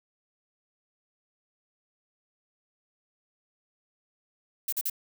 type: noise bursts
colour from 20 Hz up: violet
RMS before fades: -29 dBFS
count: 3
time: 4.68-4.899 s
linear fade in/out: 5 ms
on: 45 ms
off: 42 ms
effects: none